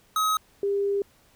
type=tone pair in turn; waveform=square / sine; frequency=1271 / 400.3 Hz; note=D#6 / G4; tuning=+36 / +36 cents; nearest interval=octave + minor sixth; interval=2000 cents; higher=first; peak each=-22 dBFS; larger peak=neither; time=0.16-0.37 / 0.63-1.02 s; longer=second; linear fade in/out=2 ms; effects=pink hiss -60 dBFS RMS until 1.35 s